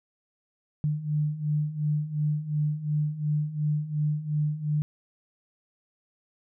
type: beating tone pair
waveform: sine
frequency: 148.5 / 151.3 Hz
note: D3 / D#3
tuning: +20 / -48 cents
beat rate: 2.8 Hz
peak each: -30 / -26 dBFS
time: 0.84-4.82 s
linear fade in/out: 0 ms
effects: none